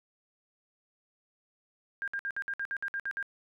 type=tone bursts; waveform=sine; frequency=1604 Hz; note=G6; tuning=39 cents sharp; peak=-31 dBFS; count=11; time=2.02-3.227 s; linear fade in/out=0 ms; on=57 ms; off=58 ms; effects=none